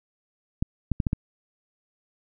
clicks, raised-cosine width 5 ms, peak -11 dBFS, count 5, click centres 0.625 / 0.917 / 1.002 / 1.068 / 1.131 s, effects none

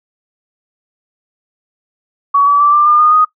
sine tone with pitch steps, 1129 / 1147.4 / 1166.1 / 1185.1 / 1204.5 / 1224.1 / 1244.1 Hz, C#6 / D6 / D6 / D6 / D6 / D#6 / D#6, +31 / -41 / -13 / +15 / +43 / -29 / -1 cents, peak -6 dBFS, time 2.34-3.25 s, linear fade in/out 10 ms, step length 130 ms, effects noise-tail reverb RT60 0.1 s tail -19 dB re dry

